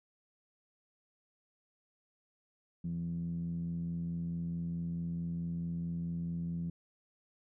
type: tone with low-pass filter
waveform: 10% pulse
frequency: 84.6 Hz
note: E2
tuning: 45 cents sharp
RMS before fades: -37 dBFS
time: 2.84-6.7 s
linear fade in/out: 5 ms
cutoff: 180 Hz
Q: 6.9
effects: none